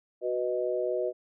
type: chord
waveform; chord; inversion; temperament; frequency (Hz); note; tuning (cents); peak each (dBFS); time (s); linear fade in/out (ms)
sine; B major; second; equal; 370 / 493.9 / 622.3; F#4 / B4 / D#5; 0 / 0 / 0; -31; 0.21-1.13; 50
effects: none